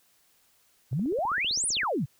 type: exponential two-way sweep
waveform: sine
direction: up then down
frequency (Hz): 111.4 to 10190 to 111.4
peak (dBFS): -25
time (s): 0.91-2.06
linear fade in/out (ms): 20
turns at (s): 1.67
type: click train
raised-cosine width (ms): 2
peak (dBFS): -32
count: 15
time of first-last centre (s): 0.93-1.833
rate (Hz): 15.5
effects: white hiss -65 dBFS RMS until 2.19 s